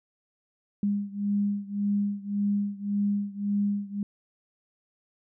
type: beating tone pair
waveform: sine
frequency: 202.4 / 204.2 Hz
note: G#3 / G#3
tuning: -44 / -29 cents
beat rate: 1.8 Hz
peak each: -27 / -29 dBFS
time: 0.83-4.03 s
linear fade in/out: 2 ms
effects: none